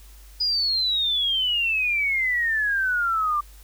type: exponential sweep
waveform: sine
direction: down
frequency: 4978 to 1171 Hz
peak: -20 dBFS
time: 0.4-3.41 s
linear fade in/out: 10 ms
effects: added 50 Hz sine -44 dBFS peak until 3.63 s + white hiss -53 dBFS RMS until 3.63 s